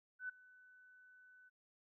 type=tone with ADSR envelope; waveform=sine; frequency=1500 Hz; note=F#6; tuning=23 cents sharp; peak=-39 dBFS; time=0.19-1.5 s; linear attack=100 ms; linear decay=10 ms; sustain=-22 dB; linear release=24 ms; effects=none